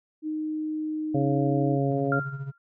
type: tone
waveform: sine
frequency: 309.4 Hz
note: D#4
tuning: 10 cents flat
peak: -27 dBFS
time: 0.22-1.79 s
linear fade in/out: 50 ms
type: harmonic tone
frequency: 138.59 Hz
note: C#3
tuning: in tune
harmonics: 1 / 2 / 3 / 4 / 5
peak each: -25 / -28 / -30 / -31 / -32 dBFS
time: 1.14-2.2 s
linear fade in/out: 10 ms
type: tone with tremolo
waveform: triangle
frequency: 137.3 Hz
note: C#3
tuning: 16 cents flat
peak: -27 dBFS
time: 1.9-2.52 s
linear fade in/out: 20 ms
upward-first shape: sine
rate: 14 Hz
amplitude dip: 70%
type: tone with exponential decay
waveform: sine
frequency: 1390 Hz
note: F6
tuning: 9 cents flat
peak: -22 dBFS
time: 2.12-2.58 s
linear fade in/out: 2 ms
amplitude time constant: 100 ms
effects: none